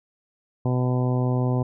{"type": "harmonic tone", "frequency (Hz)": 125.8, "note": "B2", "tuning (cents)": 32, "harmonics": [1, 2, 3, 4, 5, 6, 7, 8], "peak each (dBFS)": [-21, -27, -31, -33, -35, -37, -38, -39], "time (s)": [0.65, 1.63], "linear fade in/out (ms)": 5, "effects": []}